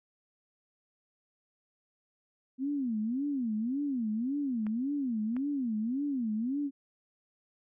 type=tone with vibrato; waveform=sine; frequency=248.8 Hz; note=B3; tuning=13 cents sharp; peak=-29 dBFS; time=2.58-6.71 s; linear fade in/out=50 ms; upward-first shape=sine; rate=1.8 Hz; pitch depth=270 cents each way
type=clicks; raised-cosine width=0.5 ms; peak=-31 dBFS; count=2; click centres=4.667 / 5.366 s
effects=none